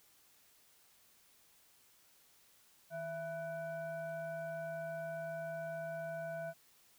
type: tone with frequency modulation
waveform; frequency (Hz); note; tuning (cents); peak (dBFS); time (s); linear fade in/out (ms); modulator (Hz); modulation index
sine; 666; E5; +18; -39; 2.9-6.54; 50; 825; 0.68
effects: white hiss -67 dBFS RMS until 6.98 s